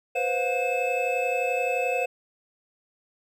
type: tone cluster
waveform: triangle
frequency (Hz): 495.5 / 527 / 714 / 2602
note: B4 / C5 / F5 / E7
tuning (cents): +6 / +12 / +38 / -23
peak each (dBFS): -27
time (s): 0.15-2.06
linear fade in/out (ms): 10
effects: none